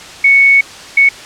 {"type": "tone bursts at uneven times", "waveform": "sine", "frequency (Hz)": 2217, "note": "C#7", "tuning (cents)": 0, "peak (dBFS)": -4, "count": 2, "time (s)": [[0.24, 0.61], [0.97, 1.09]], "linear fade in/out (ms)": 5, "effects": ["white hiss -31 dBFS RMS until 1.25 s", "low-pass 6000 Hz 12 dB/octave"]}